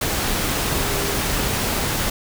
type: tone in noise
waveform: sine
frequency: 401.6 Hz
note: G4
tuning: 42 cents sharp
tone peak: -30 dBFS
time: 0.75-1.19 s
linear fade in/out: 5 ms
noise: pink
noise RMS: -22 dBFS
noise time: 0.01-2.1 s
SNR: -11 dB
effects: none